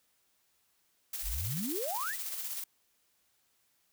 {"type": "noise with tremolo", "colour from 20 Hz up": "blue", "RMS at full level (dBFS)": -37, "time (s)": [1.13, 2.64], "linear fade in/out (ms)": 5, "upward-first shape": "square", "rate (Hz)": 16, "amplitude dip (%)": 35}
{"type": "exponential sweep", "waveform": "sine", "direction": "up", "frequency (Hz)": [37.58, 2093], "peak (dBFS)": -34, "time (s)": [1.22, 2.16], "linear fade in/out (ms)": 50}
{"effects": ["white hiss -73 dBFS RMS until 3.92 s"]}